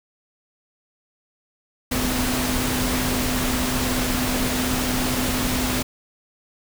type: tone in noise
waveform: sine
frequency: 252.3 Hz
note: B3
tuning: 37 cents sharp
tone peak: -25 dBFS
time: 1.91-5.83 s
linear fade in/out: 10 ms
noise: pink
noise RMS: -24 dBFS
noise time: 1.91-5.83 s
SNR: -4 dB
effects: none